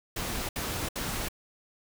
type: noise bursts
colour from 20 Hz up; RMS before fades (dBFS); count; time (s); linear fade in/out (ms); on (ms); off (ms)
pink; -33; 3; 0.16-1.286; 5; 330; 68
effects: none